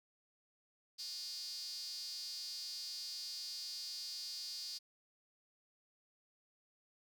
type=tone with high-pass filter; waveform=square; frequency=164 Hz; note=E3; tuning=9 cents flat; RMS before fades=-45 dBFS; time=0.98-4.79 s; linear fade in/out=20 ms; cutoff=4700 Hz; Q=9.6; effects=none